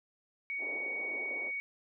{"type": "tone", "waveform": "sine", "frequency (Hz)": 2238, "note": "C#7", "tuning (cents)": 16, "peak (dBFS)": -34, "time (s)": [0.5, 1.6], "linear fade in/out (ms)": 0}
{"type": "band-pass noise", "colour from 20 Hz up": "pink", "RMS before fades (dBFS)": -47, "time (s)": [0.58, 1.52], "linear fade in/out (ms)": 50, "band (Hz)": [340, 730], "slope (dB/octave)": 24}
{"effects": []}